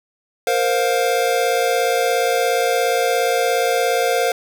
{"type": "chord", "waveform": "square", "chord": "Bb suspended second", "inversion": "none", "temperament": "equal with one note detuned", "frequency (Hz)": [466.2, 523.3, 706.2], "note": ["Bb4", "C5", "F5"], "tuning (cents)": [0, 0, 19], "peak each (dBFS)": -21, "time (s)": [0.47, 4.32], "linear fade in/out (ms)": 2, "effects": []}